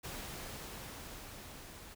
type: noise with level ramp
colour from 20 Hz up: pink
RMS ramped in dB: -43 to -52 dBFS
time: 0.03-1.95 s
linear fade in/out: 20 ms
effects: none